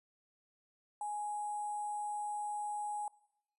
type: tone with sample-and-hold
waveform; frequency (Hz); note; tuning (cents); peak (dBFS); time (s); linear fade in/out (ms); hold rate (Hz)
sine; 834; G#5; +7; -36; 1.01-3.08; 2; 8820
effects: noise-tail reverb RT60 0.8 s tail -23 dB re dry + resampled to 32000 Hz